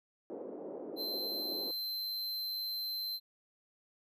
white band-pass noise, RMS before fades -44 dBFS, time 0.3-1.71 s, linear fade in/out 0 ms, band 280 to 520 Hz, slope 24 dB/octave
square tone, 4099 Hz, C8, 36 cents flat, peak -36 dBFS, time 0.96-3.2 s, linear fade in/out 50 ms
effects none

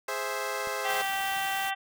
15% pulse chord, Ab augmented, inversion none, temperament equal, 415.3 / 523.3 / 659.3 Hz, Ab4 / C5 / E5, 0 / 0 / 0 cents, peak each -29 / -27 / -30 dBFS, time 0.08-1.02 s, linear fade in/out 5 ms
click, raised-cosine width 3 ms, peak -35 dBFS, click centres 0.673 s
harmonic tone, 389.4 Hz, G4, 12 cents flat, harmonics 2 / 3 / 4 / 5 / 6 / 7 / 8 / 9, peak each -31 / -40 / -36 / -35 / -48 / -38 / -40 / -45 dBFS, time 0.84-1.75 s, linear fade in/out 20 ms
white noise, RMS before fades -39 dBFS, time 0.88-1.71 s, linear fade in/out 20 ms
effects none

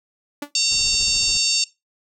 sawtooth tone with exponential decay, 290 Hz, D4, 22 cents flat, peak -19 dBFS, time 0.42-0.51 s, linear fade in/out 5 ms, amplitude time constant 19 ms
harmonic tone, 914 Hz, A#5, 34 cents flat, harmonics 3 / 4 / 5 / 6 / 7 / 8 / 9, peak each -26 / -28 / -21 / -26 / -26 / -26 / -32 dBFS, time 0.55-1.64 s, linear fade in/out 2 ms
brown noise with tremolo, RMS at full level -35 dBFS, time 0.71-1.37 s, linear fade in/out 0 ms, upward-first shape sine, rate 14 Hz, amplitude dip 50%
effects noise-tail reverb RT60 0.2 s tail -18 dB re dry

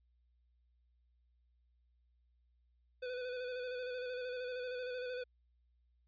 square tone with vibrato, 499.9 Hz, B4, 21 cents sharp, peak -40 dBFS, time 3.02-5.24 s, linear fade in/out 10 ms, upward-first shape square, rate 13 Hz, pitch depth 27 cents each way, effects added 60 Hz sine -70 dBFS peak until 6.07 s + resampled to 11025 Hz

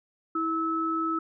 sine tone pair together, 324.7 / 1300 Hz, E4 / E6, -26 / -24 cents, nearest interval 2 octaves, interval 2402 cents, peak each -29 / -27 dBFS, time 0.35-1.19 s, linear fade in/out 5 ms, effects none

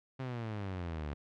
sawtooth exponential sweep, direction down, 134.2 to 70.8 Hz, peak -33 dBFS, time 0.19-1.14 s, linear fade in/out 10 ms, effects low-pass 3000 Hz 12 dB/octave

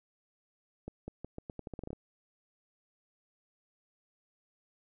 accelerating click train, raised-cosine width 2 ms, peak -27 dBFS, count 13, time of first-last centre 0.88-1.931 s, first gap 200 ms, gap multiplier 0.83, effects none

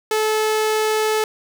sawtooth tone, 433.1 Hz, A4, 27 cents flat, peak -13 dBFS, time 0.11-1.24 s, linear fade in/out 2 ms, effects none

